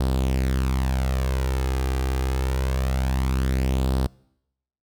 sawtooth tone with flanger, 65.4 Hz, C2, in tune, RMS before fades -23 dBFS, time 0-4.07 s, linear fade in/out 5 ms, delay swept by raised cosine 0.22 to 2.52 ms, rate 0.25 Hz, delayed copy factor +0.55, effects noise-tail reverb RT60 0.8 s tail -25 dB re dry

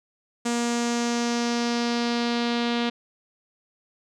sawtooth tone with low-pass filter sweep, 237.2 Hz, A#3, 30 cents sharp, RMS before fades -25 dBFS, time 0.45-2.9 s, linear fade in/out 10 ms, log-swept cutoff 7600 to 3700 Hz, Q 2.6, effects none

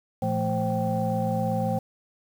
sine tone cluster, 113.4 / 171.2 / 218.9 / 527 / 777 Hz, A#2 / F3 / A3 / C5 / G5, -47 / -34 / -9 / +12 / -16 cents, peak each -29 dBFS, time 0.22-1.79 s, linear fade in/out 5 ms, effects tanh soft clip ceiling -14 dBFS + 8-bit

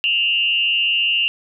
sine tone with frequency modulation, 2794 Hz, F7, in tune, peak -15 dBFS, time 0.04-1.28 s, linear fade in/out 0 ms, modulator 183 Hz, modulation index 0.67, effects none

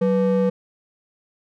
triangle ring-modulated tone, 339.8 Hz, F4, 47 cents flat, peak -11 dBFS, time 0.01-0.5 s, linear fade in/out 10 ms, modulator 152 Hz, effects none

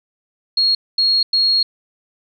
sine tone bursts at uneven times, 4292 Hz, C8, 43 cents sharp, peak -12 dBFS, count 3, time 0.57-0.75 / 0.98-1.23 / 1.33-1.63 s, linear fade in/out 5 ms, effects none

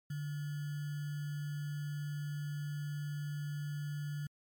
sine tone with sample-and-hold, 146.83 Hz, D3, in tune, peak -36 dBFS, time 0.1-4.27 s, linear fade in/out 5 ms, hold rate 1575 Hz, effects MP3 96 kbps

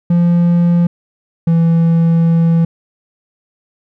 triangle tone pair in turn, 172.6 / 166.22 Hz, F3 / E3, -20 / +15 cents, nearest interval minor second, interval 65 cents, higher first, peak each -6 dBFS, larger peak neither, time 0.1-0.87 / 1.47-2.65 s, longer second, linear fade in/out 5 ms, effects none

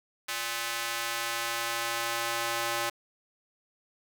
square tone with high-pass filter sweep, 116.54 Hz, A#2, in tune, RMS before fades -32 dBFS, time 0.28-2.9 s, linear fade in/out 10 ms, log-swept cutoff 1600 to 790 Hz, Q 0.74, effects none

